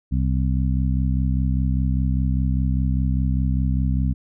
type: harmonic tone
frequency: 65 Hz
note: C2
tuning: 11 cents flat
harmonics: 1 / 2 / 3 / 4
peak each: -20 / -23 / -26 / -30 dBFS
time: 0.11-4.14 s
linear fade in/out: 20 ms
effects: none